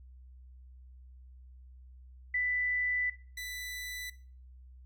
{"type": "tone pair in turn", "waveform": ["sine", "sawtooth"], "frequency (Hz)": [1987, 1987], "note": ["B6", "B6"], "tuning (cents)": [10, 10], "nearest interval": "unison", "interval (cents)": 0, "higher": "neither", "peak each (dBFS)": [-28, -35], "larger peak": "first", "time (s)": [[2.34, 3.1], [3.37, 4.1]], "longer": "first", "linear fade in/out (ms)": 5, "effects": ["noise-tail reverb RT60 0.4 s tail -17 dB re dry", "added 63 Hz sine -50 dBFS peak until 4.85 s"]}